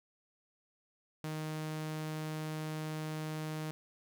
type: tone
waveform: sawtooth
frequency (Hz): 155.56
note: D#3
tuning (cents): 0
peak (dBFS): -33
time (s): 1.24-3.71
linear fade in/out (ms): 0
effects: none